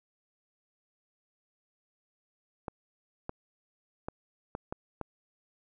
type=clicks; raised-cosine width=1 ms; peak=-21 dBFS; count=6; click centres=2.682 / 3.294 / 4.085 / 4.551 / 4.725 / 5.013 s; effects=none